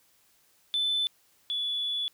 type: tone pair in turn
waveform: sine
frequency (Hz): 3515 / 3431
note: A7 / A7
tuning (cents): -2 / -44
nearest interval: unison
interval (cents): 42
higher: first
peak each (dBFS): -23 / -27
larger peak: first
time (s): 0.74-1.07 / 1.5-2.08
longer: second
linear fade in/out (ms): 0
effects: tanh soft clip ceiling -22 dBFS + white hiss -65 dBFS RMS until 2.13 s